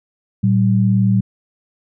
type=tone pair together; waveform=sine; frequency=114.34 / 192.3 Hz; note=A#2 / G3; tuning=-33 / -33 cents; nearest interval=major sixth; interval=900 cents; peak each=-14 dBFS; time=0.43-1.21 s; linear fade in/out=10 ms; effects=none